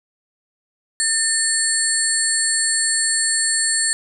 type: tone cluster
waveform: sine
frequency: 1793 / 4391 / 7460 / 8350 / 9290 Hz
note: A6 / C#8 / A#8 / C9 / D9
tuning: +32 / -17 / 0 / -5 / -20 cents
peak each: -23 dBFS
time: 1-3.93 s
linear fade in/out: 0 ms
effects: none